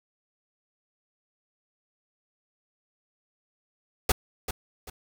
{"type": "noise with echo", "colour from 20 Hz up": "pink", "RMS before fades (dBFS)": -21, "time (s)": [4.09, 4.12], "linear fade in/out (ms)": 5, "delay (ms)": 390, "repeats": 2, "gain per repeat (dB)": -10, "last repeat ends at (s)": 4.9, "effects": []}